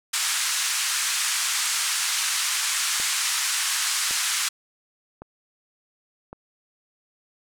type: band-pass noise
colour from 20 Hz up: white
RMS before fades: -25 dBFS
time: 0.13-4.49 s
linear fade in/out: 10 ms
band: 1100 to 9400 Hz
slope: 24 dB/octave
type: click train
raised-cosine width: 1 ms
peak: -24 dBFS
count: 4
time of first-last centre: 3-6.33 s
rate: 0.901 Hz
effects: none